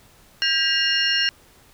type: tone cluster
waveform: sine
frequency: 1601 / 1923 / 2827 / 4266 / 5480 Hz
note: G6 / B6 / F7 / C8 / F8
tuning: +36 / -47 / +20 / +33 / -34 cents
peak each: -24 / -29 / -21 / -26 / -26 dBFS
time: 0.42-1.29 s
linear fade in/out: 0 ms
effects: pink hiss -53 dBFS RMS until 1.73 s